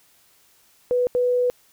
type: tone bursts at uneven times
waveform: sine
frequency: 493.9 Hz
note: B4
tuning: in tune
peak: -17 dBFS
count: 2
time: 0.91-1.07 / 1.15-1.5 s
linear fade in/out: 0 ms
effects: white hiss -58 dBFS RMS until 1.72 s